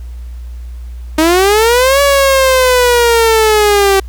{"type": "linear two-way sweep", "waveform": "sawtooth", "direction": "up then down", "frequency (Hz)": [307, 568, 385.1], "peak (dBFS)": -3, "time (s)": [1.18, 4], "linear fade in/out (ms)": 5, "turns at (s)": 2.01, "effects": ["added 60 Hz sine -23 dBFS peak until 4.08 s", "pink hiss -48 dBFS RMS until 4.08 s"]}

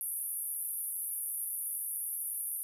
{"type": "band-pass noise", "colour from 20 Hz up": "pink", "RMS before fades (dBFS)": -37, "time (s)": [0.01, 2.63], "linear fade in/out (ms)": 0, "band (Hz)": [9700, 13000], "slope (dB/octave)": 96, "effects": []}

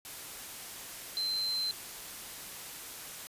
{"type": "tone in noise", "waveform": "sine", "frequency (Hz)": 4099, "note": "C8", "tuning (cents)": -36, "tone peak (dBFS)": -30, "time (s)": [1.17, 1.71], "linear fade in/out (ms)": 0, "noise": "white", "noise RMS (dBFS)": -44, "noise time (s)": [0.05, 3.27], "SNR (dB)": 11, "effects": ["resampled to 32000 Hz"]}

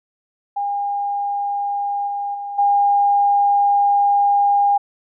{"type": "tone with level steps", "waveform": "sine", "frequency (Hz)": 809, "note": "G#5", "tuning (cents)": -46, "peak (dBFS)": [-19, -21, -25, -12], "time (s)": [0.56, 4.78], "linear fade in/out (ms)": 10, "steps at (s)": [2.07, 2.34, 2.58], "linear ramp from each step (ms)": 10, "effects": []}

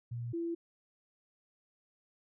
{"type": "tone pair in turn", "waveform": "sine", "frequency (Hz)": [118.8, 336.8], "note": ["A#2", "E4"], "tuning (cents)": [33, 37], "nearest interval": "octave + tritone", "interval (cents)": 1804, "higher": "second", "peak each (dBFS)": [-36, -33], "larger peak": "second", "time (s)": [[0.11, 0.33], [0.33, 0.55]], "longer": "neither", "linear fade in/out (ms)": 10, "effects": []}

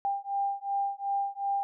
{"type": "beating tone pair", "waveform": "sine", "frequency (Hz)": [795, 797.7], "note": ["G5", "G5"], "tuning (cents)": [24, 30], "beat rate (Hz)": 2.7, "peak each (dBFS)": -31, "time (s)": [0.05, 1.63], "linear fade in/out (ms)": 0, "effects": []}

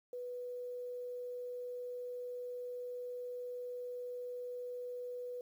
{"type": "tone with quantisation", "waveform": "sine", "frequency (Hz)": 492.7, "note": "B4", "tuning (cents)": -4, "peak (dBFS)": -40, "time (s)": [0.13, 5.41], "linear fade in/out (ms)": 2, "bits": 11, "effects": []}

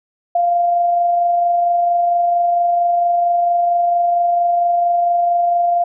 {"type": "tone with amplitude modulation", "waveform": "sine", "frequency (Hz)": 696, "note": "F5", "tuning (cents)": -6, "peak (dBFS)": -11, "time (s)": [0.35, 5.84], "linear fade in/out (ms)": 5, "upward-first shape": "sine", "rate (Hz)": 24.4, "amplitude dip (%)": 25, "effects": []}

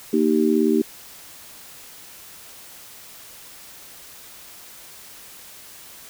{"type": "chord", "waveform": "sine", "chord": "Eb major", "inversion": "second", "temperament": "just", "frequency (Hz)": [233.3, 311.1, 388.9], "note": ["Bb3", "Eb4", "G4"], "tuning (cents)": [2, 0, -14], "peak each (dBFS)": -20, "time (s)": [0.13, 0.82], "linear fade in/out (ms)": 5, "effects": ["white hiss -43 dBFS RMS until 6.09 s"]}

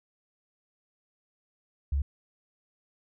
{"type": "tone", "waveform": "sine", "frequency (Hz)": 70.1, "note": "C#2", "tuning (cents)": 20, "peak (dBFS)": -24, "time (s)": [1.92, 2.02], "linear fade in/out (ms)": 5, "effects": []}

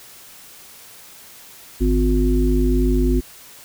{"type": "harmonic tone with a mistuned harmonic", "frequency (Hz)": 51, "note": "G#1", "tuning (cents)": -31, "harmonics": [1, 3, 5, 7], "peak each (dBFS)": [-16, -28, -20, -22], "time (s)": [1.8, 3.21], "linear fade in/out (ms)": 20, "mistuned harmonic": 3, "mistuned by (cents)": -30, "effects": ["white hiss -43 dBFS RMS until 3.64 s"]}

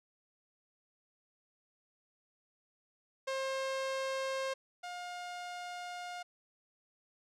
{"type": "tone pair in turn", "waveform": "sawtooth", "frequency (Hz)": [533, 711.5], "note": ["C5", "F5"], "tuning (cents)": [32, 32], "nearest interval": "perfect fourth", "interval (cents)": 500, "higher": "second", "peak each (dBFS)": [-30, -37], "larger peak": "first", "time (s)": [[3.27, 4.54], [4.83, 6.23]], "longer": "second", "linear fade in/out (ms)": 10, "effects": ["low-pass 7000 Hz 12 dB/octave"]}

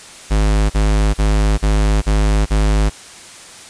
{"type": "tone bursts", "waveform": "square", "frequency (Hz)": 52, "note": "G#1", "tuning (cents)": 3, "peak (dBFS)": -12, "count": 6, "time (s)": [0.3, 2.9], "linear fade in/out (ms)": 20, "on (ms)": 400, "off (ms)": 40, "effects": ["white hiss -37 dBFS RMS until 3.69 s", "resampled to 22050 Hz"]}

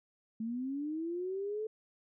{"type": "linear sweep", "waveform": "sine", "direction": "up", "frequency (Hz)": [217.6, 440], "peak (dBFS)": -34, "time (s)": [0.4, 1.67], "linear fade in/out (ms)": 5, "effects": []}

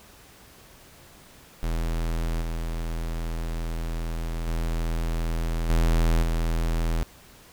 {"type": "tone with level steps", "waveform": "square", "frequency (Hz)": 41.25, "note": "E1", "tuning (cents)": 2, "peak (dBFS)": [-25, -28, -25, -19, -23], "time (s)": [1.63, 7.03], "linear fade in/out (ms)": 0, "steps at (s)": [2.41, 4.47, 5.69, 6.22], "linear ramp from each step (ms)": 10, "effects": ["pink hiss -51 dBFS RMS until 7.52 s"]}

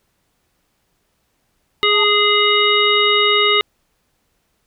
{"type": "tone with exponential growth", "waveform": "sine", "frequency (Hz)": 880, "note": "A5", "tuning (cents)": 0, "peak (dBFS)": -21, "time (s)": [1.81, 2.04], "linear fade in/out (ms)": 5, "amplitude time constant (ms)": 48}
{"type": "harmonic tone", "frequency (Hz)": 415.3, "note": "G#4", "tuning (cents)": 0, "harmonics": [1, 3, 5, 7, 9], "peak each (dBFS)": [-18, -18, -18, -18, -18], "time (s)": [1.83, 3.61], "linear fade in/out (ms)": 0}
{"effects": ["pink hiss -66 dBFS RMS until 4.66 s"]}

